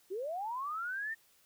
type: linear sweep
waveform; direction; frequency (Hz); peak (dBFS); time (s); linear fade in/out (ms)
sine; up; 349.2 to 1844; -35; 0.1-1.15; 20
effects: white hiss -67 dBFS RMS until 1.45 s